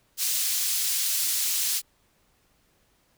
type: high-pass noise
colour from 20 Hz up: pink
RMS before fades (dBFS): -26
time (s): 0.17-1.82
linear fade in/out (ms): 50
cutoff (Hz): 4800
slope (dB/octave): 12
effects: pink hiss -66 dBFS RMS until 3.17 s